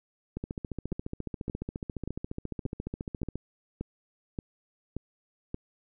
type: two click trains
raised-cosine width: 3 ms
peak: -20 / -21 dBFS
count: 9 / 44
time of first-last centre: 0.92-5.544 / 0.37-3.356 s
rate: 1.73 / 14.4 Hz
effects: none